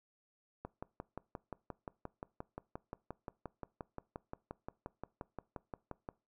click train, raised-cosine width 1 ms, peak -28 dBFS, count 32, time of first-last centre 0.65-6.089 s, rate 5.7 Hz, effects noise-tail reverb RT60 0.3 s tail -22 dB re dry

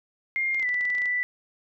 sine tone with pitch glide, 2119 to 1977.1 Hz, C7 to B6, +21 to +1 cents, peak -23 dBFS, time 0.36-1.23 s, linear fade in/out 0 ms, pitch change -120 cents, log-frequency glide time 0.6-0.66 s
clicks, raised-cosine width 0.2 ms, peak -26 dBFS, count 12, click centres 0.546 / 0.597 / 0.627 / 0.691 / 0.743 / 0.81 / 0.853 / 0.902 / 0.951 / 0.983 / 1.019 / 1.057 s
effects none

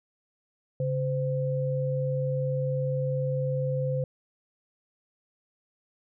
sine tone pair together, 138.59 / 514.3 Hz, C#3 / C5, 0 / -30 cents, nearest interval octave + major seventh, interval 2270 cents, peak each -27 / -29 dBFS, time 0.8-4.04 s, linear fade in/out 2 ms, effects none

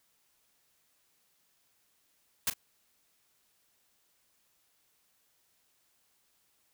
white noise with echo, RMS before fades -29 dBFS, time 2.47-2.5 s, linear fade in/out 2 ms, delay 37 ms, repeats 1, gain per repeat -13 dB, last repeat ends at 2.537 s, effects white hiss -72 dBFS RMS until 6.73 s

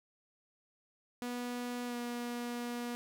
sawtooth tone with pitch glide, 244.1 to 240.5 Hz, B3 to B3, -20 to -46 cents, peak -33 dBFS, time 1.22-2.95 s, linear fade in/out 0 ms, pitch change -26 cents, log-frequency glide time 1.86-1.96 s, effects none

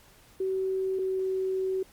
sine tone pair in turn, 380 / 378.3 Hz, F#4 / F#4, +46 / +38 cents, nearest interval unison, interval 8 cents, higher first, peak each -26 dBFS, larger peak neither, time 0.4-0.99 / 0.99-1.83 s, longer second, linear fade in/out 5 ms, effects pink hiss -57 dBFS RMS until 1.92 s + Opus 48 kbps

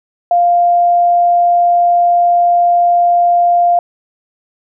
sine tone, 698.5 Hz, F5, in tune, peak -7 dBFS, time 0.31-3.79 s, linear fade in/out 2 ms, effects none

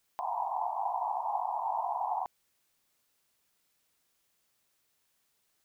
white band-pass noise, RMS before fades -33 dBFS, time 0.19-2.26 s, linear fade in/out 0 ms, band 700 to 1000 Hz, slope 96 dB/octave, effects white hiss -75 dBFS RMS until 5.64 s

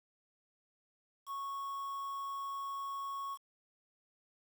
triangle tone with quantisation, 1104 Hz, C#6, 7 cents flat, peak -36 dBFS, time 1.26-3.38 s, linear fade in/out 50 ms, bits 9, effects none

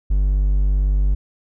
triangle tone, 49 Hz, G1, in tune, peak -12 dBFS, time 0.1-1.15 s, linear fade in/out 10 ms, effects none

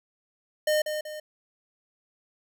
square tone with echo, 610 Hz, D#5, 34 cents flat, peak -22 dBFS, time 0.67-0.82 s, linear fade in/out 5 ms, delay 190 ms, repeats 2, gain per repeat -7 dB, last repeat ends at 1.2 s, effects none

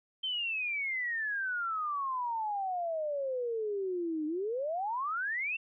sine exponential two-way sweep, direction down then up, 3136 to 300 to 2749 Hz, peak -31 dBFS, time 0.23-5.57 s, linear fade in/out 10 ms, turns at 4.26 s, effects none

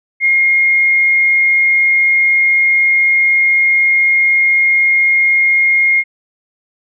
sine tone, 2138 Hz, C7, 37 cents sharp, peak -8 dBFS, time 0.2-6.04 s, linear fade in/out 50 ms, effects none

